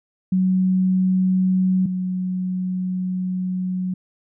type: tone pair in turn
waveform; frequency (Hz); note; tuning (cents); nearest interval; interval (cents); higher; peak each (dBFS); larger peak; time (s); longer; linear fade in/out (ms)
sine; 186.1 / 184.07; F#3 / F#3; +10 / -9; unison; 19; first; -15 / -21; first; 0.32-1.86 / 1.86-3.94; second; 5
effects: none